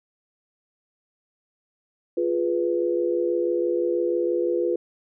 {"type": "chord", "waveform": "sine", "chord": "F diminished", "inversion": "none", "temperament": "equal", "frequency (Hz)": [349.2, 415.3, 493.9], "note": ["F4", "Ab4", "Cb5"], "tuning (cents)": [0, 0, 0], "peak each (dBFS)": [-23, -29, -25], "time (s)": [2.17, 4.76], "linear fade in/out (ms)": 5, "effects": []}